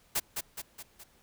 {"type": "noise with echo", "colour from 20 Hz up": "white", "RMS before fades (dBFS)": -29, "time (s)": [0.15, 0.2], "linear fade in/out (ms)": 10, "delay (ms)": 210, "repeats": 4, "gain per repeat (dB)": -5, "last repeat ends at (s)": 1.04, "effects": ["pink hiss -64 dBFS RMS until 1.22 s"]}